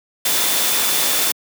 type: tone in noise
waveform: sine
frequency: 3520 Hz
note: A7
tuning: in tune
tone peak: -27 dBFS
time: 0.25-1.32 s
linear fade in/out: 5 ms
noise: white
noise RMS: -18 dBFS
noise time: 0.25-1.32 s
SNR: -12 dB
effects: high-pass 200 Hz 12 dB/octave